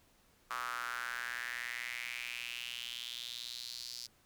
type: tone with high-pass filter sweep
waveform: square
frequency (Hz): 60.3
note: B1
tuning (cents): -41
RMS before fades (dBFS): -42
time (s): 0.5-4.07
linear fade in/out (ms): 10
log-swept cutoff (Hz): 1200 to 4900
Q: 4.9
effects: pink hiss -68 dBFS RMS until 4.25 s